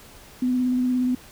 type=tone with vibrato; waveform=sine; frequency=251.4 Hz; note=B3; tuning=31 cents sharp; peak=-19 dBFS; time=0.42-1.15 s; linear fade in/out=5 ms; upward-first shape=square; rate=17 Hz; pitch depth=14 cents each way; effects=pink hiss -47 dBFS RMS until 1.31 s